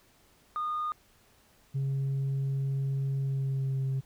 sine tone, 1225 Hz, D#6, 27 cents flat, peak -28 dBFS, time 0.56-0.92 s, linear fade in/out 0 ms
sine tone with pitch glide, 136.4 to 133.75 Hz, C#3 to C3, -28 to +38 cents, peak -25 dBFS, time 1.74-4.01 s, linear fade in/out 20 ms, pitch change -34 cents, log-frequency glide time 3.19-3.83 s
effects tanh soft clip ceiling -26 dBFS + pink hiss -63 dBFS RMS until 4.05 s

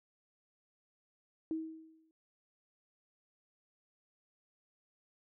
sine tone with exponential decay, 320 Hz, D#4, 49 cents sharp, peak -31 dBFS, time 1.51-2.11 s, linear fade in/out 1 ms, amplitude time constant 130 ms, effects noise-tail reverb RT60 0.1 s tail -20 dB re dry

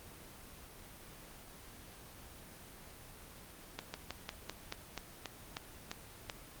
slowing click train, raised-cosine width 0.2 ms, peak -21 dBFS, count 11, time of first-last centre 3.79-6.298 s, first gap 150 ms, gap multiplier 1.11, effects pink hiss -53 dBFS RMS until 6.6 s + Opus 24 kbps

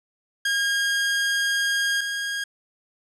sawtooth tone pair in turn, 1624 / 1630 Hz, G#6 / G#6, -39 / -33 cents, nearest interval unison, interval 6 cents, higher second, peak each -17 / -22 dBFS, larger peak first, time 0.45-2.01 / 2.01-2.44 s, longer first, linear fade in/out 5 ms, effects low-pass 9000 Hz 12 dB/octave

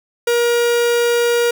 45% pulse tone, 475 Hz, A#4, 33 cents sharp, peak -13 dBFS, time 0.27-1.51 s, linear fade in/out 5 ms, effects none

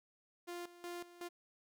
sawtooth tone with tremolo, 349.2 Hz, F4, in tune, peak -39 dBFS, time 0.47-1.29 s, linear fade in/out 20 ms, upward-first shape square, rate 2.7 Hz, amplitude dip 80%, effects none

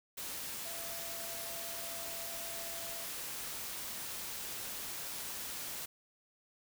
sine tone in noise, 672 Hz, E5, 33 cents sharp, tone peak -49 dBFS, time 0.65-3.05 s, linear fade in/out 10 ms, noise white, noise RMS -42 dBFS, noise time 0.17-5.86 s, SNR -10 dB, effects none

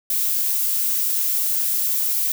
violet noise, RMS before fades -21 dBFS, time 0.1-2.32 s, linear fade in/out 2 ms, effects none

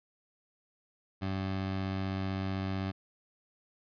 20% pulse tone, 95.8 Hz, G2, 39 cents flat, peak -27 dBFS, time 1.21-2.92 s, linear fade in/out 20 ms, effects resampled to 11025 Hz

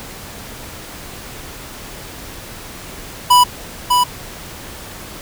square tone with echo, 987.8 Hz, B5, in tune, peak -7 dBFS, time 3.3-3.44 s, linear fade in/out 10 ms, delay 600 ms, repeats 1, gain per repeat -4 dB, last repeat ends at 4.04 s, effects pink hiss -33 dBFS RMS until 5.21 s

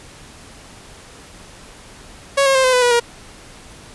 sawtooth tone with pitch steps, 554.4 / 540.2 / 526.3 / 512.8 / 499.7 / 486.8 / 474.3 Hz, C#5 / C#5 / C5 / C5 / B4 / B4 / A#4, 0 / -45 / +10 / -35 / +20 / -25 / +30 cents, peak -8 dBFS, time 2.37-3 s, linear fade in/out 10 ms, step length 90 ms, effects pink hiss -41 dBFS RMS until 3.94 s + resampled to 24000 Hz

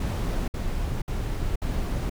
brown noise bursts, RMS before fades -27 dBFS, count 4, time 0-2.097 s, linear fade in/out 5 ms, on 480 ms, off 59 ms, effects none

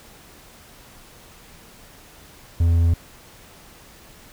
triangle tone, 84.2 Hz, E2, 37 cents sharp, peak -12 dBFS, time 2.6-2.94 s, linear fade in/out 5 ms, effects pink hiss -47 dBFS RMS until 4.32 s

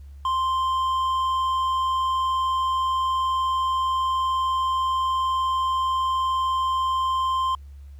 sine tone with hard clipping, 1046.5 Hz, C6, in tune, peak -22 dBFS, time 0.25-7.55 s, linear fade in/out 2 ms, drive 5 dB, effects added 70 Hz sine -39 dBFS peak until 7.99 s + pink hiss -65 dBFS RMS until 7.99 s

